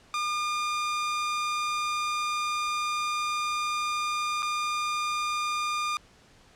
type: tone with dropouts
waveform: sawtooth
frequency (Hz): 1209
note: D6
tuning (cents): +50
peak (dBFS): -23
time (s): 0.14-5.97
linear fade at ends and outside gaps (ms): 1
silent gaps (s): 4.423-4.428
effects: pink hiss -57 dBFS RMS until 6.55 s + low-pass 7000 Hz 12 dB/octave